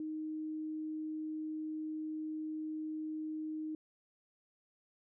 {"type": "tone", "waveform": "sine", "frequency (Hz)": 311.1, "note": "D#4", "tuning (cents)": 0, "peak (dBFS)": -37, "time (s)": [0, 3.75], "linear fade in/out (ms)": 2, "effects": []}